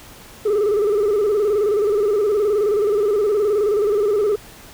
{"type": "tone with vibrato", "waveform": "sine", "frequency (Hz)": 415.3, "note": "G#4", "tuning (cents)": 0, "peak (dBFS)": -12, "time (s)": [0.45, 4.36], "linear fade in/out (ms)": 10, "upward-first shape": "square", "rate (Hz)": 19, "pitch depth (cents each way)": 70, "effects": ["tanh soft clip ceiling -14 dBFS", "pink hiss -42 dBFS RMS until 4.73 s"]}